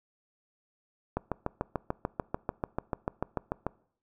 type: click train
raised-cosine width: 1 ms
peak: -15 dBFS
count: 18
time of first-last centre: 1.17-3.666 s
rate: 6.81 Hz
effects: noise-tail reverb RT60 0.6 s tail -23 dB re dry